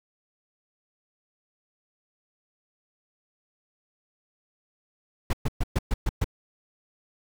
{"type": "noise bursts", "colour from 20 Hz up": "brown", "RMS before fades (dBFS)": -23, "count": 7, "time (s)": [5.3, 6.244], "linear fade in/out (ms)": 5, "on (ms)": 32, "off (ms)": 120, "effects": []}